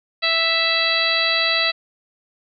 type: harmonic tone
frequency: 659.3 Hz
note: E5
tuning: in tune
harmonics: 1 / 2 / 3 / 4 / 5 / 6 / 7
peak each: -27 / -27 / -23 / -23 / -27 / -21 / -26 dBFS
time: 0.22-1.72 s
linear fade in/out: 20 ms
effects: none